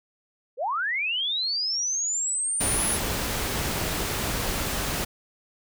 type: linear sweep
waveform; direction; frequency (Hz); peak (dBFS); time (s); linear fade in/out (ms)
sine; up; 440 to 10760; -24; 0.57-2.99; 50
type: noise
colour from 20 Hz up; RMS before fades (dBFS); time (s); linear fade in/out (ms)
pink; -28; 2.6-5.05; 10
effects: none